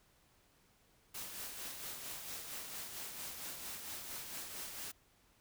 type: noise with tremolo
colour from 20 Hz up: white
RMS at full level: -44 dBFS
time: 1.14-4.92 s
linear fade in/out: 10 ms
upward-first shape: sine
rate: 4.4 Hz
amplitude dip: 40%
effects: pink hiss -70 dBFS RMS until 5.4 s